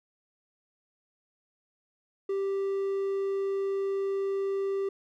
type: tone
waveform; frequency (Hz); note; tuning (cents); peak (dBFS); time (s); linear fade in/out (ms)
triangle; 392; G4; 0; -25; 2.29-4.89; 5
effects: none